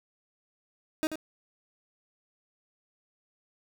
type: tone with echo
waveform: 30% pulse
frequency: 312.7 Hz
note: D#4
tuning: 9 cents sharp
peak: -23 dBFS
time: 1.03-1.07 s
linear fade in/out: 0 ms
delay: 86 ms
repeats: 1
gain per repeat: -8 dB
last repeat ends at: 1.156 s
effects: none